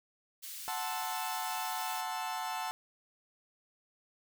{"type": "high-pass noise", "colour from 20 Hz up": "white", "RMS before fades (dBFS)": -44, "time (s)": [0.42, 2.02], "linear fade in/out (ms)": 20, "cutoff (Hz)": 2500, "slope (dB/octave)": 12}
{"type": "chord", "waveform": "40% pulse", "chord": "F# half-diminished seventh", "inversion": "none", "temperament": "equal", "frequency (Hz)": [740, 880, 1046.5, 1318.5], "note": ["F#5", "A5", "C6", "E6"], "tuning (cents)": [0, 0, 0, 0], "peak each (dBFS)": [-39, -37, -43, -43], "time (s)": [0.68, 2.71], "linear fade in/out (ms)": 0}
{"effects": []}